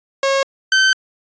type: tone pair in turn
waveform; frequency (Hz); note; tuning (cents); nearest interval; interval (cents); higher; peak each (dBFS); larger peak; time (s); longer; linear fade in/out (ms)
sawtooth; 545 / 1541.5; C#5 / G6; -29 / -29; octave + tritone; 1800; second; -10 / -7; second; 0.23-0.43 / 0.72-0.93; second; 2
effects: resampled to 16000 Hz